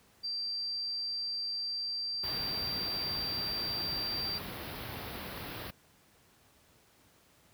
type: tone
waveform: sine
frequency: 4699 Hz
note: D8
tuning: in tune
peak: -33 dBFS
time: 0.23-4.39 s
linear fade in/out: 20 ms
type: band-stop noise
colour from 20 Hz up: pink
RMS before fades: -41 dBFS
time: 2.23-5.71 s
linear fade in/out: 10 ms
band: 4900 to 11000 Hz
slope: 48 dB/octave
effects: pink hiss -64 dBFS RMS until 7.53 s + high-pass 60 Hz 12 dB/octave